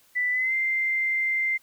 sine tone with pitch glide, 1983 to 2088 Hz, B6 to C7, +7 to -4 cents, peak -22 dBFS, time 0.15-1.58 s, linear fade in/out 20 ms, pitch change +89 cents, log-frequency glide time 0.31-0.54 s, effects white hiss -60 dBFS RMS until 1.62 s

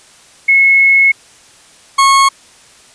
sine / 40% pulse tone pair in turn, 2183 / 1094.2 Hz, C#7 / C#6, -27 / -23 cents, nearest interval octave, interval 1196 cents, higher first, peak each -5 dBFS, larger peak neither, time 0.48-1.12 / 1.98-2.29 s, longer first, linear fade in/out 10 ms, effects white hiss -43 dBFS RMS until 2.94 s + resampled to 22050 Hz

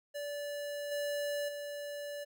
square tone with level steps, 580 Hz, D5, 22 cents flat, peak -38 / -34 / -40 dBFS, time 0.14-2.25 s, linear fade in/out 20 ms, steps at 0.91 / 1.48 s, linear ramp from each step 10 ms, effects none

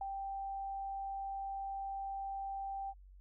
sine tone with ADSR envelope, 784 Hz, G5, in tune, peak -36 dBFS, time 0.01-2.94 s, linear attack 3 ms, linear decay 19 ms, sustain -2 dB, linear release 49 ms, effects added 47 Hz sine -54 dBFS peak until 3.2 s

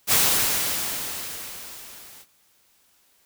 white noise with level ramp, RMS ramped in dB -17 to -47 dBFS, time 0.07-2.26 s, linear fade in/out 50 ms, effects white hiss -62 dBFS RMS until 3.25 s

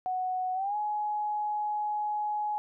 sine tone with pitch glide, 740 to 840.3 Hz, F#5 to G#5, 0 to +20 cents, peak -28 dBFS, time 0.06-2.58 s, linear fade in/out 0 ms, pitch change +220 cents, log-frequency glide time 0.54-0.76 s, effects none

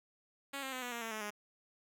5% pulse tone with pitch steps, 277.2 / 266.1 / 255.4 / 245.1 / 235.3 / 225.8 / 216.7 / 208 Hz, C#4 / C4 / C4 / B3 / A#3 / A3 / A3 / G#3, 0 / +29 / -42 / -13 / +16 / +45 / -26 / +3 cents, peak -28 dBFS, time 0.53-1.306 s, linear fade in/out 10 ms, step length 97 ms, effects none

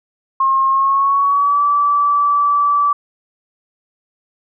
sine tone with pitch glide, 1073 to 1156.7 Hz, C6 to D6, +43 to -27 cents, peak -11 dBFS, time 0.4-2.93 s, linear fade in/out 5 ms, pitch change +130 cents, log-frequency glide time 0.69-1.63 s, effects none

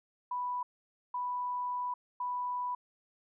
sine tone bursts at uneven times, 987.8 Hz, B5, in tune, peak -32 dBFS, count 3, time 0.31-0.63 / 1.14-1.94 / 2.2-2.75 s, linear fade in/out 5 ms, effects none

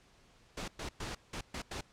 pink noise bursts at uneven times, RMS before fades -40 dBFS, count 6, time 0.57-0.68 / 0.79-0.89 / 1-1.15 / 1.33-1.41 / 1.54-1.62 / 1.71-1.81 s, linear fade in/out 5 ms, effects pink hiss -64 dBFS RMS until 1.92 s + low-pass 7000 Hz 12 dB/octave

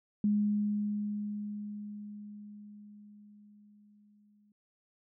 sine tone with exponential decay, 207.7 Hz, G#3, in tune, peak -24 dBFS, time 0.24-4.52 s, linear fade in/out 2 ms, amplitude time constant 930 ms, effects none

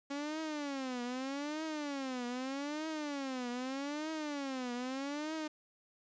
sawtooth tone with vibrato, 277.4 Hz, C#4, 1 cent sharp, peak -33 dBFS, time 0.1-5.48 s, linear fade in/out 10 ms, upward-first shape triangle, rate 0.81 Hz, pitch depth 250 cents each way, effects resampled to 16000 Hz + 10-bit

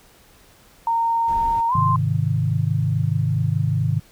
sine tone with pitch glide, 921 to 1045.8 Hz, A#5 to C6, -21 to -1 cents, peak -17 dBFS, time 0.87-1.96 s, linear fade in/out 2 ms, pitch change +220 cents, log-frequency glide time 1.68-1.74 s
brown noise, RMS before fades -32 dBFS, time 1.28-1.61 s, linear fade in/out 2 ms
sine chord, Ab major, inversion none, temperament equal, 103.83 / 130.81 / 155.56 Hz, Ab2 / C3 / Eb3, 0 / 0 / 0 cents, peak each -22 dBFS, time 1.75-4 s, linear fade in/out 5 ms
effects pink hiss -52 dBFS RMS until 4.11 s

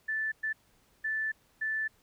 sine tone bursts at uneven times, 1756 Hz, A6, 4 cents flat, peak -29 dBFS, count 4, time 0.08-0.32 / 0.43-0.53 / 1.04-1.32 / 1.61-1.88 s, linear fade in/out 10 ms, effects pink hiss -67 dBFS RMS until 2.02 s

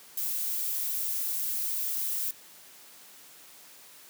violet noise, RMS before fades -31 dBFS, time 0.17-2.31 s, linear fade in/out 5 ms, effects white hiss -52 dBFS RMS until 4.09 s + high-pass 150 Hz 12 dB/octave

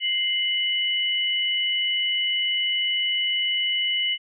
sine tone pair together, 2093 / 2960 Hz, C7 / F#7, 0 / 0 cents, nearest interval tritone, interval 600 cents, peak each -27 / -22 dBFS, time 0-4.18 s, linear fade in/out 50 ms, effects none

